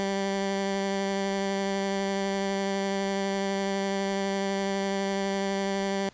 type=tone with vibrato; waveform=15% pulse; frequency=196 Hz; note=G3; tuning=in tune; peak=-20 dBFS; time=0-6.09 s; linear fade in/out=0 ms; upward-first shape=triangle; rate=12 Hz; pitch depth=13 cents each way; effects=pink hiss -56 dBFS RMS until 6.13 s + resampled to 16000 Hz